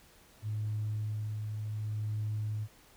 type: tone with tremolo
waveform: sine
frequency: 106.9 Hz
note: A2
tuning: 49 cents flat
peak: -30 dBFS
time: 0.42-2.68 s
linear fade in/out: 50 ms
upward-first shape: sine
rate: 0.68 Hz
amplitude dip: 35%
effects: tanh soft clip ceiling -27 dBFS + pink hiss -60 dBFS RMS until 2.96 s

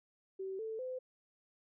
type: tone with pitch steps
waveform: sine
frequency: 382.9 / 442.4 / 511.1 Hz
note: G4 / A4 / C5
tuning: -41 / +9 / -41 cents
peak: -38 dBFS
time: 0.39-0.99 s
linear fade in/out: 10 ms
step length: 200 ms
effects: none

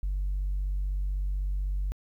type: tone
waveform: sine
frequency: 48 Hz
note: G1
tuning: 36 cents flat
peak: -25 dBFS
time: 0.03-1.92 s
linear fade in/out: 0 ms
effects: tanh soft clip ceiling -24 dBFS + 11-bit

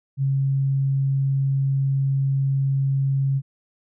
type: tone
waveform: sine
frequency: 136.4 Hz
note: C#3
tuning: 28 cents flat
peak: -18 dBFS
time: 0.17-3.42 s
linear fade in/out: 50 ms
effects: none

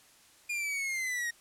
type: linear sweep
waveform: 45% pulse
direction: down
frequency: 2430 to 1862 Hz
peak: -31 dBFS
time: 0.49-1.31 s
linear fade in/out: 10 ms
effects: white hiss -60 dBFS RMS until 1.4 s + low-pass 11000 Hz 12 dB/octave

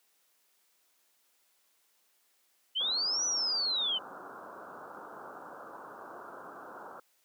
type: linear two-way sweep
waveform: sine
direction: up then down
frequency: 2960 to 5980 to 2960 Hz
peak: -28 dBFS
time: 2.75-3.99 s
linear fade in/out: 20 ms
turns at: 3.25 s
type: low-pass noise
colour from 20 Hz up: white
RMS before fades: -46 dBFS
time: 2.8-7 s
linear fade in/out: 5 ms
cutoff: 1500 Hz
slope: 96 dB/octave
effects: white hiss -71 dBFS RMS until 7.24 s + high-pass 300 Hz 12 dB/octave

